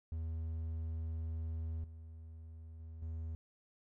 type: tone with level steps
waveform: triangle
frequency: 80.8 Hz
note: E2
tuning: 34 cents flat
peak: -35 / -46 / -44 / -37 dBFS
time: 0.12-3.35 s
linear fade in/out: 0 ms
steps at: 1.84 / 2.8 / 3.02 s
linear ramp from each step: 2 ms
effects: none